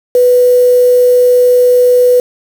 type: tone with quantisation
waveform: sine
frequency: 494.8 Hz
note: B4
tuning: 3 cents sharp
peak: -4 dBFS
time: 0.15-2.2 s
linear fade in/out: 2 ms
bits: 4
effects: none